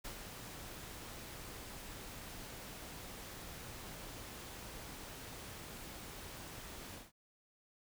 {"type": "noise with ADSR envelope", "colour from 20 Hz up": "pink", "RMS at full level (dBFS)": -45, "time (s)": [0.04, 7.12], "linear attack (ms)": 11, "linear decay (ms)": 110, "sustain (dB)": -4, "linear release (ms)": 180, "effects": []}